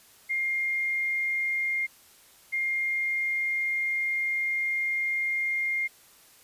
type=tone pair in turn; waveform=sine; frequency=2120 / 2120 Hz; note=C7 / C7; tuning=+22 / +22 cents; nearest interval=unison; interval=0 cents; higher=neither; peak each=-25 dBFS; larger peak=neither; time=0.29-1.87 / 2.52-5.88 s; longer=second; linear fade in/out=20 ms; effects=white hiss -56 dBFS RMS until 6.43 s + resampled to 32000 Hz